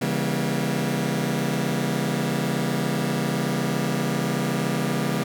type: chord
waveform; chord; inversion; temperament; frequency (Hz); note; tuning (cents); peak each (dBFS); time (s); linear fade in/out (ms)
sawtooth; C# diminished seventh; none; just; 138.59 / 166.31 / 199.57 / 239.5; C#3 / E3 / G3 / Bb3; 0 / +16 / +31 / +47; -24; 0.01-5.24; 10
effects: none